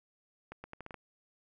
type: accelerating click train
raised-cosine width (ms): 0.5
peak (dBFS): -29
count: 7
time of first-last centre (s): 0.52-0.943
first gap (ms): 120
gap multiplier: 0.78
effects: none